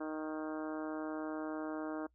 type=harmonic tone with a mistuned harmonic; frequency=155.56 Hz; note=D#3; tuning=in tune; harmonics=2 / 3 / 4 / 5 / 6 / 7 / 8 / 9 / 10; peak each=-39 / -47 / -45 / -50 / -52 / -52 / -53 / -53 / -55 dBFS; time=0-2.07 s; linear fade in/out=10 ms; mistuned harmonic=10; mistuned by=+28 cents; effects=noise-tail reverb RT60 0.1 s tail -24 dB re dry + added 60 Hz sine -70 dBFS peak until 2.14 s